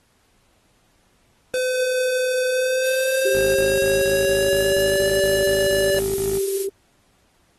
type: tone with pitch glide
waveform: square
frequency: 509 to 578 Hz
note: C5 to D5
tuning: -48 to -28 cents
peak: -20 dBFS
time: 1.54-5.99 s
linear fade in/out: 0 ms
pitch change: +220 cents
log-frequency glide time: 2.49-5.05 s
type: noise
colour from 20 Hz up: violet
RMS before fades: -26 dBFS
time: 2.81-6.68 s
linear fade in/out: 50 ms
type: tone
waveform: sine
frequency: 390.5 Hz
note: G4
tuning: 7 cents flat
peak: -21 dBFS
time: 3.25-6.69 s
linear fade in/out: 5 ms
type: tone bursts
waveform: 10% pulse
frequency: 52.8 Hz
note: G#1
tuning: 29 cents sharp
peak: -24 dBFS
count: 13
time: 3.35-6.382 s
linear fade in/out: 0 ms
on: 200 ms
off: 36 ms
effects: pink hiss -62 dBFS RMS until 7.58 s + AAC 32 kbps